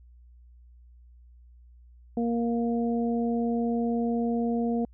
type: harmonic tone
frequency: 234 Hz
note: A#3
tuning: 7 cents sharp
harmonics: 1 / 2 / 3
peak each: -25 / -31 / -35 dBFS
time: 2.17-4.85 s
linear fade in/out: 2 ms
effects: added 60 Hz sine -50 dBFS peak until 4.93 s